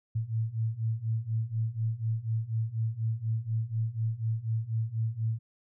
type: beating tone pair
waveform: sine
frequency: 110 / 114.1 Hz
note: A2 / A#2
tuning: 0 / -37 cents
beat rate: 4.1 Hz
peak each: -32 / -30 dBFS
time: 0.15-5.39 s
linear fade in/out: 10 ms
effects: none